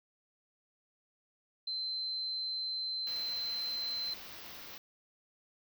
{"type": "tone", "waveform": "sine", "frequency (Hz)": 4090, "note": "C8", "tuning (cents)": -40, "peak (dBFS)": -34, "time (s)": [1.67, 4.14], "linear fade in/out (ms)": 5}
{"type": "band-stop noise", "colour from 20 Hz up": "white", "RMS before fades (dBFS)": -48, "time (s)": [3.07, 4.78], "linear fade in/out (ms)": 2, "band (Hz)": [5700, 15000], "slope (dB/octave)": 48}
{"effects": []}